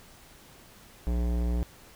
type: tone with hard clipping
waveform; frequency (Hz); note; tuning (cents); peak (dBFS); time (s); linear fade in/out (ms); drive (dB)
sine; 59.4; A#1; +33; -27; 1.07-1.63; 0; 17
effects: pink hiss -53 dBFS RMS until 1.95 s